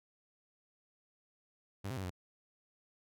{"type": "tone with pitch steps", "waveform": "sawtooth", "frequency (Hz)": [98.8, 131.2, 95.8, 90.1], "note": ["G2", "C3", "G2", "F#2"], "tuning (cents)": [14, 5, -39, -45], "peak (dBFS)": -34, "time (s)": [1.84, 2.104], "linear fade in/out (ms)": 10, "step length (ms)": 66, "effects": []}